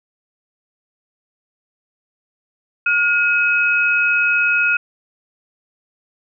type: tone pair together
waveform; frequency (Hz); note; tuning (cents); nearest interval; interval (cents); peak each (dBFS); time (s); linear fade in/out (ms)
sine; 1428 / 2544; F6 / D#7; +38 / +38; minor seventh; 1000; -16; 2.86-4.77; 5
effects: none